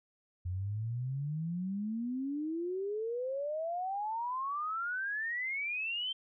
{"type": "exponential sweep", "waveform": "sine", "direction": "up", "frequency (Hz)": [87.31, 3147], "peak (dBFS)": -33, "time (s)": [0.45, 6.13], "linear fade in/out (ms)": 10, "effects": []}